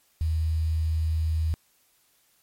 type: tone with quantisation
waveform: sine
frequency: 79.8 Hz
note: D#2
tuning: 44 cents sharp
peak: -22 dBFS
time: 0.21-1.54 s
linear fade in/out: 0 ms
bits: 8
effects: white hiss -65 dBFS RMS until 2.42 s + MP3 64 kbps